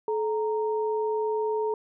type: tone pair together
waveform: sine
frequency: 431.2 / 928.6 Hz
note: A4 / A#5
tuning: -35 / -7 cents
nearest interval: octave + minor second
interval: 1328 cents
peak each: -25 / -31 dBFS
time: 0.08-1.74 s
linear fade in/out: 2 ms
effects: none